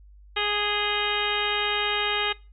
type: harmonic tone with a mistuned harmonic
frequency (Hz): 414.6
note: G#4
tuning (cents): -3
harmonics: 1 / 2 / 3 / 4 / 5 / 6 / 7 / 8 / 9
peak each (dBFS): -32 / -32 / -32 / -32 / -32 / -32 / -32 / -32 / -32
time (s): 0.36-2.33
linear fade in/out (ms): 10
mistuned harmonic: 8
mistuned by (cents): -63
effects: noise-tail reverb RT60 0.3 s tail -21 dB re dry + added 50 Hz sine -47 dBFS peak until 2.52 s